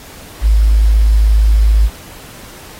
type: tone with quantisation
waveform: sine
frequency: 53.2 Hz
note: G#1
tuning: 42 cents sharp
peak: -6 dBFS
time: 0.41-1.9 s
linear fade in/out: 50 ms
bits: 6
effects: pink hiss -36 dBFS RMS until 2.79 s + AAC 48 kbps